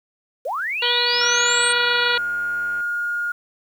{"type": "linear sweep", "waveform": "sine", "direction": "up", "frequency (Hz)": [453.6, 8680], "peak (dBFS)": -22, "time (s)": [0.45, 1.73], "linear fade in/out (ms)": 10}
{"type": "harmonic tone", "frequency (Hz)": 483.7, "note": "B4", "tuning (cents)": -36, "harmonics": [1, 2, 3, 4, 5, 6, 7, 8, 9], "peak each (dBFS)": [-27, -27, -27, -27, -27, -27, -27, -27, -27], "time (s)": [0.82, 2.18], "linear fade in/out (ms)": 5}
{"type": "click train", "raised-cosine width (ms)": 0.5, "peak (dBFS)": -28, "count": 163, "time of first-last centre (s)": [1.13, 2.805], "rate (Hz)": 96.7}
{"type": "tone with pitch glide", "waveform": "sine", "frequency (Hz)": [1415, 1424.8], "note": ["F6", "F6"], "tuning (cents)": [22, 34], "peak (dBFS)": -21, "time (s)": [1.21, 3.32], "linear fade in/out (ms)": 5, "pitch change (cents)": 12, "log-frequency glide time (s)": [1.44, 1.9]}
{"effects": ["8-bit"]}